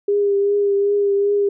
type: tone with vibrato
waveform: sine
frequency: 403.5 Hz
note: G#4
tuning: 50 cents flat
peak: -14 dBFS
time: 0.08-1.49 s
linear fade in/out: 5 ms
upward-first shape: triangle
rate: 2.6 Hz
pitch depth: 27 cents each way
effects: none